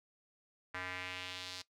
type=tone with band-pass filter sweep; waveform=square; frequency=91.6 Hz; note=F#2; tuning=17 cents flat; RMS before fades=-44 dBFS; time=0.74-1.62 s; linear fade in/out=5 ms; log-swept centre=1700 to 4600 Hz; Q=2; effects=noise-tail reverb RT60 0.1 s tail -17 dB re dry